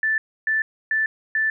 sine tone bursts, 1760 Hz, A6, in tune, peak -18 dBFS, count 4, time 0.03-1.5 s, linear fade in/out 2 ms, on 150 ms, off 290 ms, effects none

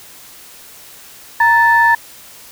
sine tone pair together, 932.3 / 1756.7 Hz, A#5 / A6, 0 / -3 cents, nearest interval major seventh, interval 1097 cents, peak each -10 dBFS, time 1.4-1.95 s, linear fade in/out 5 ms, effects tanh soft clip ceiling 0 dBFS + white hiss -39 dBFS RMS until 2.51 s

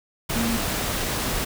sine tone in noise, 230 Hz, A#3, 23 cents flat, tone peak -23 dBFS, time 0.35-0.57 s, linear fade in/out 10 ms, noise pink, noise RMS -26 dBFS, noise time 0.29-1.45 s, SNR 0 dB, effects none

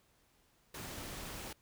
pink noise, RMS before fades -45 dBFS, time 0.74-1.53 s, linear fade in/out 5 ms, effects pink hiss -71 dBFS RMS until 1.61 s

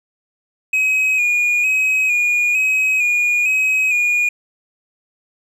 triangle tone with vibrato, 2489 Hz, D#7, in tune, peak -12 dBFS, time 0.73-4.29 s, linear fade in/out 5 ms, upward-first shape square, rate 1.1 Hz, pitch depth 35 cents each way, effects none

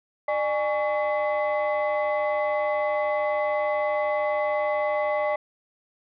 sine tone cluster, 600 / 829 / 1125 / 2022 Hz, D5 / G#5 / C#6 / B6, +37 / -3 / +25 / +40 cents, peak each -23 / -28 / -31 / -31 dBFS, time 0.28-5.36 s, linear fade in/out 5 ms, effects tanh soft clip ceiling -16 dBFS

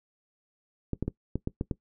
clicks, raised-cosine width 3 ms, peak -16 dBFS, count 7, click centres 0.933 / 1.026 / 1.08 / 1.356 / 1.474 / 1.611 / 1.712 s, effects noise-tail reverb RT60 0.1 s tail -19 dB re dry

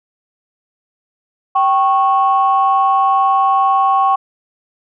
sine tone pair together, 777.8 / 1100 Hz, G5 / C#6, -14 / -14 cents, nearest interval tritone, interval 600 cents, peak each -12 dBFS, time 1.55-4.16 s, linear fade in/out 10 ms, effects tanh soft clip ceiling -3 dBFS

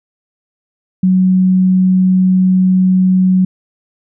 sine tone, 185.7 Hz, F#3, 7 cents sharp, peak -7 dBFS, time 1.03-3.45 s, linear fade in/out 5 ms, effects none

